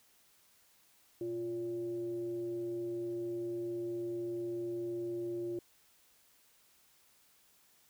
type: tone with frequency modulation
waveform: sine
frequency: 349.2 Hz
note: F4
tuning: in tune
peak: -35 dBFS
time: 1.21-5.59 s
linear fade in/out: 2 ms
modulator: 226 Hz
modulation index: 0.35
effects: white hiss -67 dBFS RMS until 7.89 s